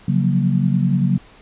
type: chord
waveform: sine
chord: Gb major seventh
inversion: second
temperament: equal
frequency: 138.59 / 174.61 / 185 / 233.1 Hz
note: Db3 / F3 / Gb3 / Bb3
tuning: 0 / 0 / 0 / 0 cents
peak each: -18 / -23 / -18 / -23 dBFS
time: 0.08-1.18 s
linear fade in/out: 5 ms
effects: pink hiss -47 dBFS RMS until 1.41 s + resampled to 8000 Hz